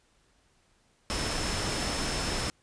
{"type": "tone in noise", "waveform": "sine", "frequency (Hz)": 5274, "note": "E8", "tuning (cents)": 0, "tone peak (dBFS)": -38, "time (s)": [1.1, 2.5], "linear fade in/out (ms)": 0, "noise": "pink", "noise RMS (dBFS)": -31, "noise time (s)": [1.1, 2.5], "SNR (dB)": -10, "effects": ["pink hiss -67 dBFS RMS until 2.62 s", "resampled to 22050 Hz"]}